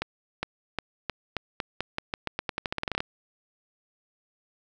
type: accelerating click train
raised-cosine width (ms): 0.3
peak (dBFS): -12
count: 22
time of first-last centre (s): 0.02-3.005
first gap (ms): 410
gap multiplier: 0.87
effects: none